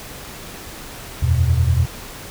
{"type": "chord", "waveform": "sine", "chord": "E suspended second", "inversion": "none", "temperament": "just", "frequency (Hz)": [82.41, 92.71, 123.61], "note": ["E2", "F#2", "B2"], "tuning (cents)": [0, 4, 2], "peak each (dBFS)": [-16, -20, -18], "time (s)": [1.22, 1.86], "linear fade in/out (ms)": 10, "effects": ["pink hiss -35 dBFS RMS until 2.3 s"]}